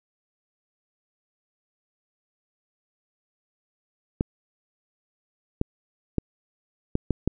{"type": "clicks", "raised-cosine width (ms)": 3, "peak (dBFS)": -9, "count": 6, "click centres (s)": [4.209, 5.614, 6.183, 6.954, 7.107, 7.276], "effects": []}